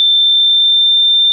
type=tone with pitch glide; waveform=sine; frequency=3559 to 3582 Hz; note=A7 to A7; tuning=+19 to +30 cents; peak=-7 dBFS; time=0-1.32 s; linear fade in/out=0 ms; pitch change=+11 cents; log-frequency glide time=0.11-0.91 s; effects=none